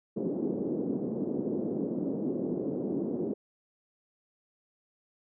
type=band-pass noise; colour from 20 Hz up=pink; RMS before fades=-32 dBFS; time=0.16-3.34 s; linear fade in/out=10 ms; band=210 to 420 Hz; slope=24 dB/octave; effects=none